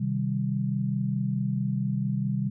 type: chord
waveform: sine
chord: C minor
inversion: none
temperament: equal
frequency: 130.81 / 155.56 / 196 Hz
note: C3 / Eb3 / G3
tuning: 0 / 0 / 0 cents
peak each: -28 / -32 / -28 dBFS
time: 0-2.5 s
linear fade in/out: 10 ms
effects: none